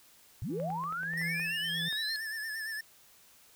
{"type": "linear sweep", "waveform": "sine", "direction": "up", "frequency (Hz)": [82.9, 4276], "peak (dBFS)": -33, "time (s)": [0.42, 2.16], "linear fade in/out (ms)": 0}
{"type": "tone with tremolo", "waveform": "triangle", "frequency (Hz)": 166.1, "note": "E3", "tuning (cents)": 13, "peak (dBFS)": -33, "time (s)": [0.49, 1.89], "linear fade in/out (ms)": 10, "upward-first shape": "triangle", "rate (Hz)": 1.6, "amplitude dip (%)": 90}
{"type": "clicks", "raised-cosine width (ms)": 0.5, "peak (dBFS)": -33, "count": 9, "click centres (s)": [0.6, 0.703, 0.838, 0.925, 1.033, 1.136, 1.215, 1.397, 1.927]}
{"type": "tone with vibrato", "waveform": "square", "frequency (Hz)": 1755, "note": "A6", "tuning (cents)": -5, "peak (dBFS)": -36, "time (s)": [1.17, 2.81], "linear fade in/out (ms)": 5, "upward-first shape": "sine", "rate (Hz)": 8.7, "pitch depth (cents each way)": 56}
{"effects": ["white hiss -60 dBFS RMS until 3.55 s"]}